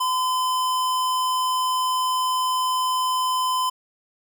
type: tone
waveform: square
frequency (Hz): 1020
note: C6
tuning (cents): -44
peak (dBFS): -21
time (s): 0-3.7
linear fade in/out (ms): 10
effects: none